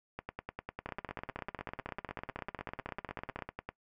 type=two click trains; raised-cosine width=0.5 ms; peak=-23 / -24 dBFS; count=42 / 36; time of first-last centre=0.86-3.422 / 0.19-3.69 s; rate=16 / 10 Hz; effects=noise-tail reverb RT60 0.1 s tail -19 dB re dry